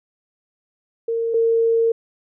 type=tone pair in turn; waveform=sine; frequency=459 / 457.2 Hz; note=A#4 / A#4; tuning=-27 / -34 cents; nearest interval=unison; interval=7 cents; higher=first; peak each=-19 / -14 dBFS; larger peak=second; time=1.08-1.34 / 1.34-1.92 s; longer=second; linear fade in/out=5 ms; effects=none